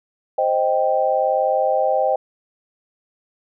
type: chord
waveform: sine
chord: C minor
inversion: none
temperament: equal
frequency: 523.3 / 622.3 / 784 Hz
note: C5 / Eb5 / G5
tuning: 0 / 0 / 0 cents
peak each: -20 dBFS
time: 0.38-2.16 s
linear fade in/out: 5 ms
effects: none